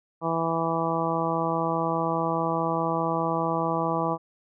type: harmonic tone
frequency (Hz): 164.81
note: E3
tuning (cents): 0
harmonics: 1 / 2 / 3 / 4 / 5 / 6 / 7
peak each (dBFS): -31 / -31 / -31 / -31 / -31 / -31 / -31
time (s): 0.21-4.18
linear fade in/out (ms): 50
effects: none